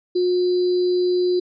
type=tone with sample-and-hold; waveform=sine; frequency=360 Hz; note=F#4; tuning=47 cents flat; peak=-16 dBFS; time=0.15-1.4 s; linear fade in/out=10 ms; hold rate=4410 Hz; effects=resampled to 16000 Hz